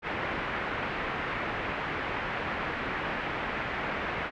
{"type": "low-pass noise", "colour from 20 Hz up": "white", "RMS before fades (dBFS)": -33, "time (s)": [0.02, 4.31], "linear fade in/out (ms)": 50, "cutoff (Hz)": 2200, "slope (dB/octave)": 24, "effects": []}